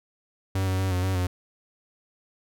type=tone with pitch steps; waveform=45% pulse; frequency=95.5 / 94 / 95.2 / 90.7 / 94.8 / 90.3 Hz; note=G2 / F#2 / F#2 / F#2 / F#2 / F#2; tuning=-45 / +28 / +50 / -34 / +43 / -42 cents; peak=-23 dBFS; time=0.55-1.27 s; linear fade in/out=5 ms; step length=120 ms; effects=none